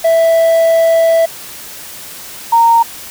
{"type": "tone pair in turn", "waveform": ["triangle", "sine"], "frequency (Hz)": [659.3, 924.6], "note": ["E5", "A#5"], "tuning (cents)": [0, -14], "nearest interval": "tritone", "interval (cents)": 586, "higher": "second", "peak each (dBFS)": -5, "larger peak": "neither", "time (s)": [[0.04, 1.26], [2.52, 2.83]], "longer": "first", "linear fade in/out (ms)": 10, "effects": ["white hiss -30 dBFS RMS until 3.1 s"]}